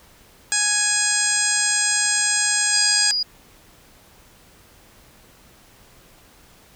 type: harmonic tone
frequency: 830.6 Hz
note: G#5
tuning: in tune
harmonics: 1 / 2 / 3 / 4 / 5 / 6 / 7 / 8 / 9 / 10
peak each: -34 / -24 / -30 / -32 / -32 / -26 / -36 / -25 / -24 / -24 dBFS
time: 0.52-3.11 s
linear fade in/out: 0 ms
type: tone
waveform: sine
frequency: 4887 Hz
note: D#8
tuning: 32 cents flat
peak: -19 dBFS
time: 2.73-3.23 s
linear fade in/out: 5 ms
effects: pink hiss -51 dBFS RMS until 6.75 s